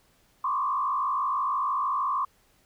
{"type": "tone with frequency modulation", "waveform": "sine", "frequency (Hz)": 1100, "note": "C#6", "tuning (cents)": -14, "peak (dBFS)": -24, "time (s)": [0.44, 2.25], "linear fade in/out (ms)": 5, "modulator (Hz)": 53.1, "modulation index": 1.6, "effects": ["pink hiss -64 dBFS RMS until 2.65 s"]}